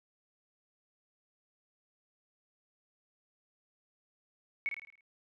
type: tone with echo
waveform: sine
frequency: 2217 Hz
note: C#7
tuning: in tune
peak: -29 dBFS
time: 4.66-4.69 s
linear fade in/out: 0 ms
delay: 53 ms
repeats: 6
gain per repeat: -6 dB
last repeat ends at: 5.008 s
effects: none